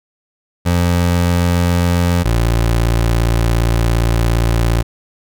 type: tone pair in turn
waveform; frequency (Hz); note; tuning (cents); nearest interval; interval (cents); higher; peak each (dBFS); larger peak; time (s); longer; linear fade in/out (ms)
25% pulse; 87.31 / 57.35; F2 / A#1; 0 / -28; perfect fifth; 728; first; -8; neither; 0.65-2.24 / 2.24-4.83; second; 20
effects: none